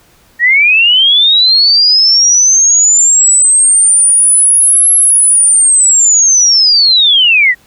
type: linear two-way sweep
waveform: sine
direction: up then down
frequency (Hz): 1852 to 11175 to 1852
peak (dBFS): -4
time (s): 0.39-7.55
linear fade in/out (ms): 50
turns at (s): 4.93
effects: pink hiss -47 dBFS RMS until 7.66 s